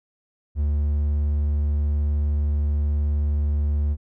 triangle tone, 73.42 Hz, D2, in tune, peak -17 dBFS, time 0.55-3.97 s, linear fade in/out 50 ms, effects none

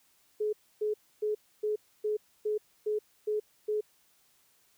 sine tone bursts, 424.5 Hz, G#4, 38 cents sharp, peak -27 dBFS, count 9, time 0.4-3.81 s, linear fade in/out 10 ms, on 130 ms, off 280 ms, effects white hiss -67 dBFS RMS until 4.77 s

